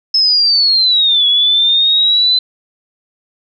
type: linear two-way sweep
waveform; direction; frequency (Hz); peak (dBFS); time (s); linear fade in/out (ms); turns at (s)
sine; down then up; 5230 to 3360 to 4045; -8; 0.14-2.39; 5; 1.27
effects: none